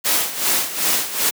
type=noise with tremolo; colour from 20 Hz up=white; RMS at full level=-17 dBFS; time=0.04-1.31 s; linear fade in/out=20 ms; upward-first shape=sine; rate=2.6 Hz; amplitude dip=75%; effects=high-pass 200 Hz 12 dB/octave